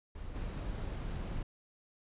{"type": "noise with level steps", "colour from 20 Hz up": "brown", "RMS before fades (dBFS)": [-44, -38], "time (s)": [0.15, 1.43], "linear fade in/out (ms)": 5, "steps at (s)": 0.34, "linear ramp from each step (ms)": 20, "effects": ["resampled to 8000 Hz"]}